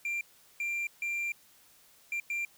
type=tone bursts at uneven times; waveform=triangle; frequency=2375 Hz; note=D7; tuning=19 cents sharp; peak=-29 dBFS; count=5; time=0.05-0.21 / 0.6-0.87 / 1.02-1.32 / 2.12-2.2 / 2.3-2.45 s; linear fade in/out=2 ms; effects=white hiss -61 dBFS RMS until 2.57 s